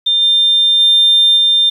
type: tone with level steps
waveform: sine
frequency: 3600 Hz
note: A7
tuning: 39 cents sharp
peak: -9 / -7 / -5 / -7 dBFS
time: 0.06-1.7 s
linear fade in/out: 10 ms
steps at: 0.21 / 0.79 / 1.36 s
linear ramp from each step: 20 ms
effects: tanh soft clip ceiling -3 dBFS + 7-bit